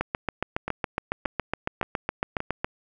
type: two click trains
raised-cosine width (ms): 0.5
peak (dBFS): -14 / -10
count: 4 / 20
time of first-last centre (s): 0.68-2.404 / 0.01-2.645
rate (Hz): 1.74 / 7.21
effects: none